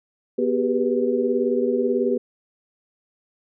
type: tone cluster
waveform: sine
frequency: 245.3 / 386.6 / 404.9 / 490.3 Hz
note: B3 / G4 / G#4 / B4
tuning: -12 / -24 / -44 / -13 cents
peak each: -24 dBFS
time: 0.38-2.18 s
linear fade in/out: 10 ms
effects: none